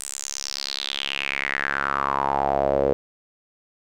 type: tone with band-pass filter sweep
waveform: sawtooth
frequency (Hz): 69.3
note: C#2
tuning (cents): 0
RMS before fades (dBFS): -25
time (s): 0-2.93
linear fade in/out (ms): 0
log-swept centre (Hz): 8700 to 480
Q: 5.2
effects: none